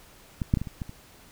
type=clicks; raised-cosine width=5 ms; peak=-15 / -8 / -14 / -18 / -24 / -19 / -27 dBFS; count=7; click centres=0.418 / 0.539 / 0.572 / 0.616 / 0.672 / 0.818 / 0.894 s; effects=pink hiss -53 dBFS RMS until 1.31 s